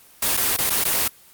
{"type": "noise with dropouts", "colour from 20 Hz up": "white", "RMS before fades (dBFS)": -20, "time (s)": [0.22, 1.08], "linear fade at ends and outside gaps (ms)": 5, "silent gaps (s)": [[0.369, 0.373], [0.566, 0.585], [0.698, 0.703], [0.841, 0.85]], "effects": ["white hiss -50 dBFS RMS until 1.33 s", "Opus 24 kbps"]}